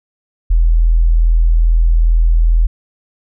sine tone, 41.2 Hz, E1, in tune, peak -7 dBFS, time 0.5-2.67 s, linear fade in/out 10 ms, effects none

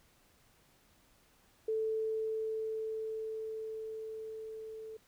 sine tone with level ramp, 440 Hz, A4, in tune, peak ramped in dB -30 to -43 dBFS, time 1.68-4.97 s, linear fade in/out 5 ms, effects pink hiss -67 dBFS RMS until 5.07 s

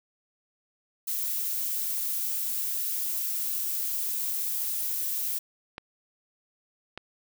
violet noise, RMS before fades -30 dBFS, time 1.07-5.39 s, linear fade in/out 10 ms
clicks, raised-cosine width 0.3 ms, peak -21 dBFS, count 2, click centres 5.781 / 6.976 s
effects none

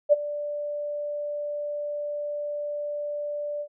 sine tone with ADSR envelope, 587.3 Hz, D5, in tune, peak -11 dBFS, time 0.09-3.68 s, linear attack 35 ms, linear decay 23 ms, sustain -17 dB, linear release 70 ms, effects none

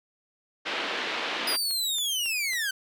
white band-pass noise, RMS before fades -31 dBFS, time 0.65-1.57 s, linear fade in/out 20 ms, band 250 to 3500 Hz, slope 24 dB/octave
click train, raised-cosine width 0.2 ms, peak -26 dBFS, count 6, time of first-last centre 1.16-2.534 s, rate 3.64 Hz
sawtooth linear sweep, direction down, 4978 to 1516 Hz, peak -23 dBFS, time 1.47-2.71 s, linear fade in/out 5 ms
effects none

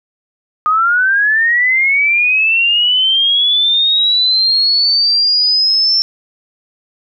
sine linear sweep, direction up, 1224 to 5390 Hz, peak -9 dBFS, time 0.66-6.02 s, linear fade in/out 0 ms, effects none

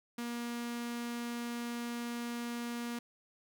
sawtooth tone with notch filter, 237.6 Hz, A#3, 33 cents sharp, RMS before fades -39 dBFS, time 0.18-2.99 s, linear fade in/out 5 ms, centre 590 Hz, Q 1.5, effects none

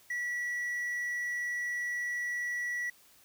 triangle tone with quantisation, 1943 Hz, B6, 29 cents flat, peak -30 dBFS, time 0.1-2.9 s, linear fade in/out 5 ms, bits 10, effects white hiss -61 dBFS RMS until 3.24 s

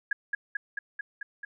sine tone with echo, 1661.2 Hz, G#6, in tune, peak -23 dBFS, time 0.11-0.13 s, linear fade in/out 5 ms, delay 220 ms, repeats 6, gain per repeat -2 dB, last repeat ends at 1.45 s, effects none

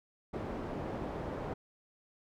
white low-pass noise, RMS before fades -39 dBFS, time 0.33-1.54 s, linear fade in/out 10 ms, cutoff 570 Hz, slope 12 dB/octave, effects none

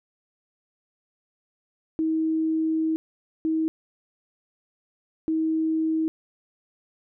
sine tone bursts at uneven times, 318.9 Hz, D#4, 43 cents sharp, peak -21 dBFS, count 3, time 1.99-2.96 / 3.45-3.68 / 5.28-6.08 s, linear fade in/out 0 ms, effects none

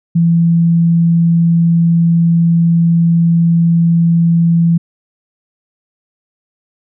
sine tone, 168 Hz, E3, 33 cents sharp, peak -7 dBFS, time 0.15-4.78 s, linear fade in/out 10 ms, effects none

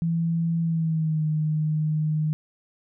sine tone with pitch glide, 166.3 to 154.27 Hz, E3 to D#3, +16 to -14 cents, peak -21 dBFS, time 0.02-2.33 s, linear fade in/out 0 ms, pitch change -130 cents, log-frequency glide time 0.61-1.25 s, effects none

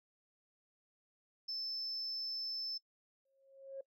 sine tone, 5274 Hz, E8, in tune, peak -37 dBFS, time 1.48-2.78 s, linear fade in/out 10 ms
sine tone with exponential growth, 542 Hz, C#5, 39 cents flat, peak -39 dBFS, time 3.25-3.81 s, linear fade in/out 5 ms, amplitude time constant 120 ms
effects noise-tail reverb RT60 0.1 s tail -22 dB re dry + tanh soft clip ceiling -34 dBFS

